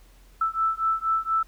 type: beating tone pair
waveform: sine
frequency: 1318.5 / 1322.7 Hz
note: E6 / E6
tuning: 0 / +5 cents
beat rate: 4.2 Hz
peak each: -25 dBFS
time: 0.41-1.43 s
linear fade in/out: 5 ms
effects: added 43 Hz sine -51 dBFS peak until 1.47 s + pink hiss -59 dBFS RMS until 1.47 s